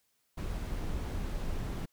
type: noise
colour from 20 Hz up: brown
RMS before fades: -35 dBFS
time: 0.37-1.86 s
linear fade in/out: 10 ms
effects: white hiss -75 dBFS RMS until 1.92 s